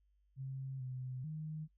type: tone with pitch steps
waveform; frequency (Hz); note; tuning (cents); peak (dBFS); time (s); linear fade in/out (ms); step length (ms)
sine; 133.6 / 128.2 / 155.1; C3 / C3 / D#3; +36 / -35 / -5; -40; 0.36-1.68; 50; 440
effects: noise-tail reverb RT60 0.1 s tail -24 dB re dry + added 50 Hz sine -70 dBFS peak until 1.77 s